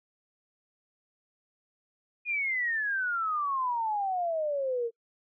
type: exponential sweep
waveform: sine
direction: down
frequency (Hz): 2473 to 453.1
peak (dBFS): -27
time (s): 2.25-4.91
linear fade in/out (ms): 50
effects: noise-tail reverb RT60 0.1 s tail -25 dB re dry